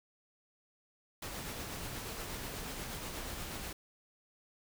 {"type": "noise with tremolo", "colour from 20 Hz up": "pink", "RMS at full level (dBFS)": -41, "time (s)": [1.22, 3.73], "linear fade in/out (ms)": 5, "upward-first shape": "sine", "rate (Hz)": 8.3, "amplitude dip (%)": 25, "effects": []}